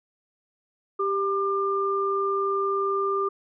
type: tone pair together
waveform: sine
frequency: 393.7 / 1196.2 Hz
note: G4 / D6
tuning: +8 / +31 cents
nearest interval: octave + perfect fifth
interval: 1923 cents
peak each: -25 dBFS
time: 0.99-3.29 s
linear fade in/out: 10 ms
effects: none